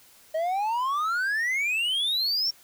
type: exponential sweep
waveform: triangle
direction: up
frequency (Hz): 622.3 to 5580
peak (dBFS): -22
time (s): 0.34-2.51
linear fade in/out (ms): 10
effects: white hiss -55 dBFS RMS until 2.63 s